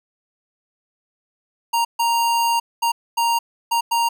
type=tone bursts at uneven times; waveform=square; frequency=932.3 Hz; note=A#5; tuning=in tune; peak=-17 dBFS; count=6; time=1.73-1.85 / 1.99-2.6 / 2.82-2.92 / 3.17-3.39 / 3.71-3.81 / 3.91-4.09 s; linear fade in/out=10 ms; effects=none